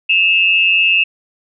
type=tone pair together; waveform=sine; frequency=2610 / 2794 Hz; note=E7 / F7; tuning=-18 / 0 cents; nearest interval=minor second; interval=118 cents; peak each=-11 / -14 dBFS; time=0.09-1.04 s; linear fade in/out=10 ms; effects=none